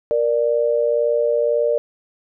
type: tone pair together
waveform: sine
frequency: 469.1 / 591 Hz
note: A#4 / D5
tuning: +11 / +11 cents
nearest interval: major third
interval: 400 cents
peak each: -18 dBFS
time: 0.11-1.78 s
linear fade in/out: 0 ms
effects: none